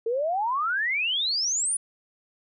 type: exponential sweep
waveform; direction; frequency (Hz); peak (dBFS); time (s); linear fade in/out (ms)
sine; up; 440 to 9956; -23; 0.06-1.77; 5
effects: none